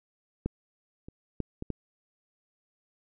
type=clicks; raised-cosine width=3 ms; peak=-16 / -30 / -17 / -22 / -19 dBFS; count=5; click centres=0.46 / 1.085 / 1.403 / 1.624 / 1.703 s; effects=none